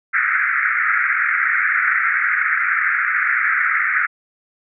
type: band-pass noise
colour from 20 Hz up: pink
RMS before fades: -18 dBFS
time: 0.13-4.07 s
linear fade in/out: 20 ms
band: 1300 to 2200 Hz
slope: 96 dB/octave
effects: none